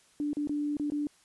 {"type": "tone with dropouts", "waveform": "sine", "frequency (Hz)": 293.7, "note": "D4", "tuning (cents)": 0, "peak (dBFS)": -28, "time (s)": [0.2, 1.07], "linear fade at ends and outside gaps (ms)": 1, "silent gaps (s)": [[0.332, 0.369], [0.473, 0.494], [0.769, 0.797], [0.901, 0.92]], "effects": ["white hiss -63 dBFS RMS until 1.24 s", "resampled to 24000 Hz"]}